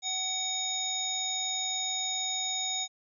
harmonic tone with a mistuned harmonic, 754 Hz, F#5, 32 cents sharp, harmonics 1 / 3 / 5 / 7 / 9, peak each -40 / -42 / -32 / -43 / -34 dBFS, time 0.02-2.88 s, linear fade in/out 50 ms, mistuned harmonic 5, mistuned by -19 cents, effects none

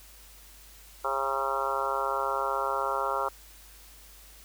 harmonic tone with a mistuned harmonic, 136 Hz, C#3, 33 cents flat, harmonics 3 / 4 / 5 / 6 / 7 / 8 / 9 / 10, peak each -37 / -34 / -38 / -36 / -33 / -35 / -35 / -33 dBFS, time 1.04-3.29 s, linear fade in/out 10 ms, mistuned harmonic 5, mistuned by +17 cents, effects added 50 Hz sine -53 dBFS peak until 4.44 s + white hiss -53 dBFS RMS until 4.44 s

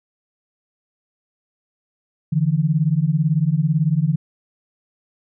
sine beating tone pair, 146.6 / 164.6 Hz, D3 / E3, -3 / -2 cents, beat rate 18 Hz, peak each -18 dBFS, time 2.32-4.16 s, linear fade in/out 10 ms, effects none

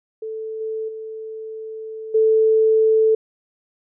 sine tone with level steps, 440 Hz, A4, in tune, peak -26 / -23 / -29 / -12 dBFS, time 0.22-3.15 s, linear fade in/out 5 ms, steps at 0.6 / 0.88 / 2.14 s, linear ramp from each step 10 ms, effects none

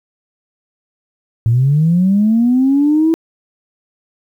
sine linear sweep, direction up, 110 to 329.6 Hz, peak -8 dBFS, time 1.46-3.14 s, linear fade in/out 0 ms, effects tanh soft clip ceiling -4 dBFS + 8-bit

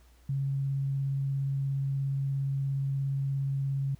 sine tone with vibrato, 137.3 Hz, C#3, 16 cents flat, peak -27 dBFS, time 0.29-3.95 s, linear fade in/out 5 ms, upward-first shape sine, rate 17 Hz, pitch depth 9 cents each way, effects added 60 Hz sine -56 dBFS peak until 3.99 s + pink hiss -65 dBFS RMS until 3.99 s

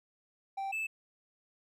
triangle tone pair in turn, 781 / 2627 Hz, G5 / E7, -7 / -7 cents, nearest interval octave + major sixth, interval 2100 cents, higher second, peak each -32 / -31 dBFS, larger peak second, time 0.57-0.72 / 0.72-0.87 s, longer neither, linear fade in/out 10 ms, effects none

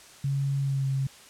sine tone with pitch glide, 138.5 to 135.1 Hz, C#3 to C#3, -1 to -44 cents, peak -24 dBFS, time 0.24-1.07 s, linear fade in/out 5 ms, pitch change -43 cents, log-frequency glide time 0.6-0.87 s, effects white hiss -50 dBFS RMS until 1.29 s + low-pass 9000 Hz 12 dB/octave

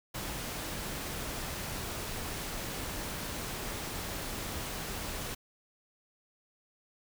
pink noise, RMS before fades -38 dBFS, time 0.14-5.35 s, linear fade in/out 10 ms, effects none

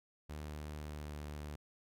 sawtooth tone with pitch glide, 75.3 to 74.31 Hz, D2 to D2, +44 to +21 cents, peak -39 dBFS, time 0.29-1.56 s, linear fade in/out 10 ms, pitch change -23 cents, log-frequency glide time 0.84-1.13 s, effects none

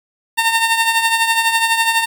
15% pulse tone with tremolo, 910 Hz, A#5, 42 cents flat, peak -4 dBFS, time 0.37-2.06 s, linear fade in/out 20 ms, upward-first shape triangle, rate 12 Hz, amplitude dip 65%, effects 7-bit

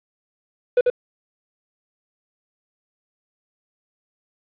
triangle tone with echo, 493.9 Hz, B4, in tune, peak -10 dBFS, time 0.77-0.81 s, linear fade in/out 5 ms, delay 91 ms, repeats 1, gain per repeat -2 dB, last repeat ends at 0.901 s, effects resampled to 8000 Hz + 7-bit

